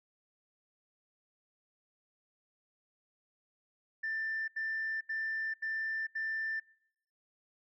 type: tone bursts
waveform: sine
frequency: 1779 Hz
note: A6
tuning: 19 cents sharp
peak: -32 dBFS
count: 5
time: 4.03-6.6 s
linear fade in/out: 10 ms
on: 450 ms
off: 80 ms
effects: noise-tail reverb RT60 0.7 s tail -25 dB re dry + tanh soft clip ceiling -29 dBFS